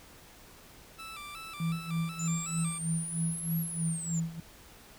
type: tone with vibrato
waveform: 20% pulse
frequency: 1244.5 Hz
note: D#6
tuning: in tune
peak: -37 dBFS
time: 0.98-2.79 s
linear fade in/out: 20 ms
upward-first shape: square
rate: 2.7 Hz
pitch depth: 97 cents each way
type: tone with tremolo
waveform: sine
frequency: 164.81 Hz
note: E3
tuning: in tune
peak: -27 dBFS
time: 1.6-4.4 s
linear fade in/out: 2 ms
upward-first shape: sine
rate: 3.2 Hz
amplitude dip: 85%
type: exponential two-way sweep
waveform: sine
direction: up then down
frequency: 6990 to 11650 to 6990 Hz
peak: -36 dBFS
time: 2.19-4.2 s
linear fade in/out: 5 ms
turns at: 3.59 s
effects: pink hiss -54 dBFS RMS until 4.98 s